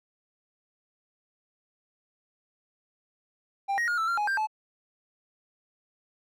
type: tone with pitch steps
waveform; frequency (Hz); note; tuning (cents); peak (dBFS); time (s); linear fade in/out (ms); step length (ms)
triangle; 792 / 1881 / 1427 / 1322 / 1381 / 835 / 1582 / 865; G5 / A#6 / F6 / E6 / F6 / G#5 / G6 / A5; +18 / +15 / +37 / +5 / -20 / +9 / +15 / -30; -23; 3.68-4.472; 20; 99
effects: none